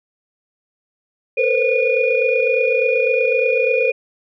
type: tone cluster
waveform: sine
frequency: 455.3 / 498.8 / 527 / 2447 Hz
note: A#4 / B4 / C5 / D#7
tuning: -41 / +17 / +12 / -29 cents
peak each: -19 dBFS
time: 1.37-3.92 s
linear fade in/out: 10 ms
effects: tanh soft clip ceiling -4 dBFS